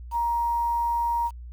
sine tone with quantisation, 940 Hz, A#5, 14 cents sharp, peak -22 dBFS, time 0.11-1.31 s, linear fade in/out 50 ms, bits 8, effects added 60 Hz sine -37 dBFS peak until 1.52 s

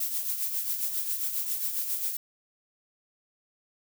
violet noise with tremolo, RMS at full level -28 dBFS, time 0-2.17 s, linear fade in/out 5 ms, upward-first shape triangle, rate 7.4 Hz, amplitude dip 60%, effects none

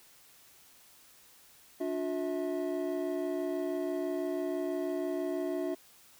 triangle tone cluster, 292.7 / 358.8 / 649 Hz, D4 / F4 / E5, -6 / +47 / -27 cents, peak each -34 / -32 / -35 dBFS, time 1.8-5.75 s, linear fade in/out 10 ms, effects white hiss -59 dBFS RMS until 6.19 s

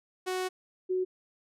sawtooth / sine tone pair in turn, 370 / 370 Hz, F#4 / F#4, 0 / 0 cents, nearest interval unison, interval 0 cents, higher neither, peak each -26 dBFS, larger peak neither, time 0.26-0.49 / 0.89-1.05 s, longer first, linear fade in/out 20 ms, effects low-pass 12000 Hz 12 dB/octave

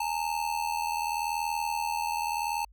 square ring-modulated tone, 880 Hz, A5, in tune, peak -26 dBFS, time 0-2.65 s, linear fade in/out 5 ms, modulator 40.4 Hz, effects added 50 Hz sine -53 dBFS peak until 2.72 s

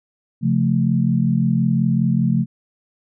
sine chord, Db augmented, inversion none, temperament equal with one note detuned, 135.5 / 174.61 / 220 Hz, Db3 / F3 / A3, -39 / 0 / 0 cents, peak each -19 dBFS, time 0.41-2.46 s, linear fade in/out 50 ms, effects none

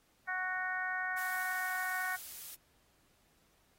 harmonic tone, 370 Hz, F#4, in tune, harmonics 2 / 3 / 4 / 5 / 6, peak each -41 / -44 / -37 / -38 / -49 dBFS, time 0.27-2.17 s, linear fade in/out 20 ms
blue noise, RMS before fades -46 dBFS, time 1.17-2.55 s, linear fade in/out 5 ms
effects pink hiss -71 dBFS RMS until 3.78 s + AAC 48 kbps

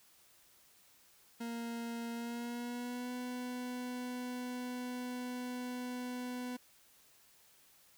40% pulse tone with pitch glide, 233.1 to 248.4 Hz, A#3 to B3, 0 to +10 cents, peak -38 dBFS, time 1.4-6.57 s, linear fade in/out 10 ms, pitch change +110 cents, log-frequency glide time 2.13-3.12 s, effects white hiss -65 dBFS RMS until 7.97 s

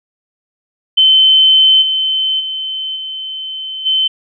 sine tone with level steps, 3071 Hz, G7, 36 cents flat, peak -5 / -12 / -18 / -21 / -10 dBFS, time 0.97-4.08 s, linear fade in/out 10 ms, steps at 1.81 / 2.39 / 2.95 / 3.85 s, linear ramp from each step 20 ms, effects none

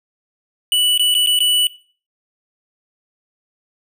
square tone with dropouts, 2960 Hz, F#7, in tune, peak -13 dBFS, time 0.72-1.67 s, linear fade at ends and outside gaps 1 ms, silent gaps 0.977-0.995 / 1.142-1.15 / 1.262-1.271 / 1.39-1.404 s, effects noise-tail reverb RT60 0.4 s tail -18 dB re dry

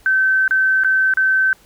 sine tone with dropouts, 1540 Hz, G6, 31 cents flat, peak -12 dBFS, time 0.06-1.53 s, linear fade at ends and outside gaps 1 ms, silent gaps 0.479-0.509 / 0.836-0.846 / 1.138-1.172 s, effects pink hiss -51 dBFS RMS until 1.65 s

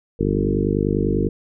harmonic tone with a mistuned harmonic, 50.1 Hz, G1, 38 cents sharp, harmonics 1 / 2 / 3 / 4 / 5 / 6 / 7 / 8 / 9, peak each -26 / -26 / -26 / -26 / -26 / -26 / -26 / -26 / -26 dBFS, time 0.19-1.29 s, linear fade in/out 10 ms, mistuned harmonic 3, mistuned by +18 cents, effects none

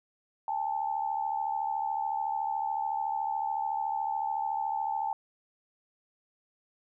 sine tone pair together, 806.2 / 880 Hz, G5 / A5, +48 / 0 cents, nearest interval major second, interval 152 cents, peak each -32 / -31 dBFS, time 0.48-5.13 s, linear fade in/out 2 ms, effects none

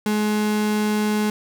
35% pulse tone, 211.5 Hz, G#3, 32 cents sharp, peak -17 dBFS, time 0.06-1.3 s, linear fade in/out 2 ms, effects none

